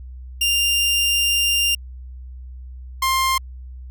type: tone pair in turn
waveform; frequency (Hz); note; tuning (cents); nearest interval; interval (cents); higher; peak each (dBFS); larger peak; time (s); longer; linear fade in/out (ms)
sawtooth; 2794 / 1056.6; F7 / C6; 0 / +17; octave + perfect fourth; 1683; first; -13; neither; 0.41-1.75 / 3.02-3.38; first; 5
effects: added 63 Hz sine -33 dBFS peak until 3.9 s